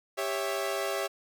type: chord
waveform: sawtooth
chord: C# diminished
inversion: second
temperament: equal with one note detuned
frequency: 396.8 / 554.4 / 659.3 Hz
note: G4 / C#5 / E5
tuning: +21 / 0 / 0 cents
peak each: -30 dBFS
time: 0.17-1.08 s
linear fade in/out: 20 ms
effects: none